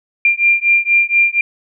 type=beating tone pair; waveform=sine; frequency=2385 / 2389.2 Hz; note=D7 / D7; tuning=+26 / +29 cents; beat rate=4.2 Hz; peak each=-13 dBFS; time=0.25-1.41 s; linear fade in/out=2 ms; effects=none